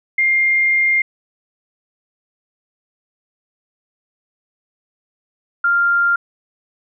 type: tone pair in turn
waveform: sine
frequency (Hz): 2113 / 1395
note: C7 / F6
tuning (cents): +16 / -2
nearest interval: perfect fifth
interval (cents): 718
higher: first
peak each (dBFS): -12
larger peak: neither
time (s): 0.18-1.02 / 5.64-6.16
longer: first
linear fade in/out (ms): 5
effects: none